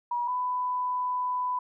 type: tone pair in turn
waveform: sine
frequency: 963 / 997.2 Hz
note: B5 / B5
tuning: -44 / +16 cents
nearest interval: minor second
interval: 60 cents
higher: second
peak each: -26 dBFS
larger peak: neither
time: 0.11-0.28 / 0.28-1.59 s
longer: second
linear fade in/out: 5 ms
effects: none